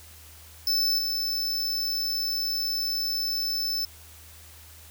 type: tone with level steps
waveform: square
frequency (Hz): 5274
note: E8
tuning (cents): 0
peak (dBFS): -22 / -26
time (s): 0.67-3.85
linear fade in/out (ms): 2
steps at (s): 0.98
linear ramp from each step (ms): 10
effects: added 79 Hz sine -50 dBFS peak until 4.9 s + white hiss -50 dBFS RMS until 4.9 s